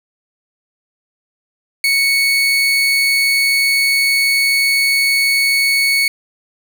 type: tone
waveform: 30% pulse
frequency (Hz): 2217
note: C#7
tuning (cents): 0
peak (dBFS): -9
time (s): 1.84-6.08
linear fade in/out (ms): 2
effects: none